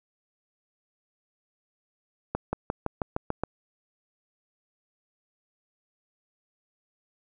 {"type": "accelerating click train", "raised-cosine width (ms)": 1, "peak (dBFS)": -13, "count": 8, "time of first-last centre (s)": [2.35, 3.436], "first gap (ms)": 180, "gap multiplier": 0.95, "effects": []}